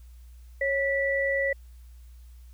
sine tone pair together, 550 / 1960 Hz, C#5 / B6, -14 / -14 cents, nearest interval octave + minor seventh, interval 2200 cents, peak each -26 dBFS, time 0.61-1.53 s, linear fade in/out 5 ms, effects added 60 Hz sine -45 dBFS peak until 2.53 s + white hiss -65 dBFS RMS until 2.53 s

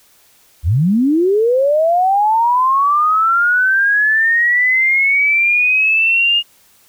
sine linear sweep, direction up, 66 to 2853 Hz, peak -10 dBFS, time 0.63-6.43 s, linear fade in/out 50 ms, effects white hiss -51 dBFS RMS until 6.88 s

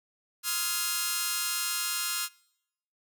5% pulse chord, F minor seventh, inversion second, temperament just, 1047.7 / 1257.2 / 1396.9 / 1676.3 Hz, C6 / Eb6 / F6 / Ab6, +2 / +18 / 0 / +16 cents, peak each -26 / -24 / -20 / -26 dBFS, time 0.43-2.29 s, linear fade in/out 50 ms, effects noise-tail reverb RT60 0.8 s tail -24 dB re dry

